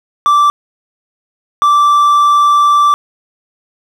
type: tone pair in turn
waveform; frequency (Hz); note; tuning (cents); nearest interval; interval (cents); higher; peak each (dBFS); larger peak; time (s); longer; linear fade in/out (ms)
triangle; 1169 / 1169; D6 / D6; -8 / -8; unison; 0; neither; -4; neither; 0.26-0.5 / 1.62-2.94; second; 0
effects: none